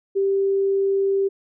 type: tone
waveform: sine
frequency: 392 Hz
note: G4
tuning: in tune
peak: -17 dBFS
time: 0.15-1.29 s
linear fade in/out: 20 ms
effects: none